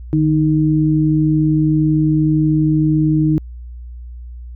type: tone pair together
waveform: sine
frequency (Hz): 152.88 / 311.1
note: D#3 / D#4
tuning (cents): -30 / 0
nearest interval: octave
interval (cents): 1230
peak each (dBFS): -14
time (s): 0.13-3.38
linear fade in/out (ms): 0
effects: added 60 Hz sine -29 dBFS peak until 4.55 s